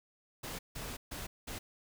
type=noise bursts at uneven times; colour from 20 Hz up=pink; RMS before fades=-42 dBFS; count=4; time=0.43-0.59 / 0.75-0.97 / 1.11-1.27 / 1.47-1.59 s; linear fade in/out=10 ms; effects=none